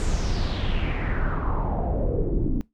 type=noise with low-pass filter sweep; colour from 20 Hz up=brown; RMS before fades=-24 dBFS; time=0-2.61 s; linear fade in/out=0 ms; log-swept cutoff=7900 to 260 Hz; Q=3.7; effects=noise-tail reverb RT60 0.2 s tail -23 dB re dry